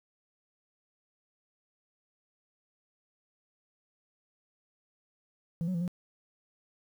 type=tone with pitch steps; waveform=sine; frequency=167.4 / 184.8 / 169.5 / 177.7 Hz; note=E3 / F#3 / E3 / F3; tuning=+27 / -2 / +49 / +30 cents; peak=-26 dBFS; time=5.61-5.878 s; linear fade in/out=0 ms; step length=67 ms; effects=tanh soft clip ceiling -28 dBFS + 10-bit